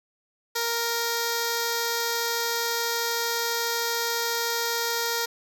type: tone with notch filter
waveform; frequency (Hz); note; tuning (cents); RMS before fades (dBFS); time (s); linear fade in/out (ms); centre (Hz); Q
5% pulse; 466.2; A#4; 0; -27; 0.55-5.26; 10; 2700; 1.5
effects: none